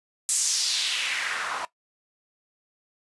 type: noise with band-pass filter sweep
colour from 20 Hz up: white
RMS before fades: -27 dBFS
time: 0.29-1.65 s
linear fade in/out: 0 ms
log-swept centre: 8500 to 950 Hz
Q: 2.3
effects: noise-tail reverb RT60 0.1 s tail -17 dB re dry + resampled to 24000 Hz